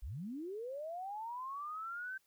sine linear sweep, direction up, 38.89 to 1563 Hz, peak -40 dBFS, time 0.02-2.18 s, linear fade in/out 10 ms, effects white hiss -75 dBFS RMS until 2.26 s

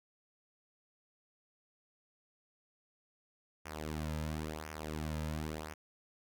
sawtooth tone with flanger, 77.4 Hz, D#2, 9 cents flat, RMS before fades -40 dBFS, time 3.65-5.74 s, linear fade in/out 10 ms, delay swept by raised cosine 0.24 to 2.74 ms, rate 0.96 Hz, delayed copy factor -0.75, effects none

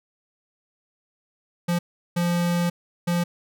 square tone bursts at uneven times, 173.6 Hz, F3, 10 cents flat, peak -21 dBFS, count 3, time 1.68-1.79 / 2.16-2.7 / 3.07-3.24 s, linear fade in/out 10 ms, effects none

